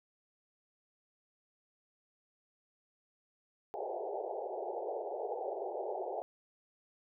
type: band-pass noise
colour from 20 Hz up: pink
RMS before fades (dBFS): -39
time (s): 3.74-6.22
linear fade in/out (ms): 0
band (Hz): 370 to 850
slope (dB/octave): 96
effects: none